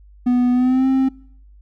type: tone with pitch glide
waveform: triangle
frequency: 246.9 to 264.6 Hz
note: B3 to C4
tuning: 0 to +20 cents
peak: -11 dBFS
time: 0.26-1.09 s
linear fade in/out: 10 ms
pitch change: +120 cents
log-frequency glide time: 0.52-0.87 s
effects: noise-tail reverb RT60 0.7 s tail -25 dB re dry + added 50 Hz sine -43 dBFS peak until 1.61 s